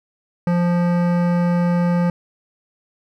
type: tone with hard clipping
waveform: sine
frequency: 174.61 Hz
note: F3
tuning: in tune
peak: -17 dBFS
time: 0.47-2.1 s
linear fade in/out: 2 ms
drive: 16 dB
effects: none